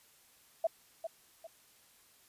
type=tone with echo; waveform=sine; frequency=659.3 Hz; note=E5; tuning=in tune; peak=-26 dBFS; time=0.64-0.67 s; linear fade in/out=5 ms; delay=400 ms; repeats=2; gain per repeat=-9 dB; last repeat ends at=1.47 s; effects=white hiss -64 dBFS RMS until 2.28 s + resampled to 32000 Hz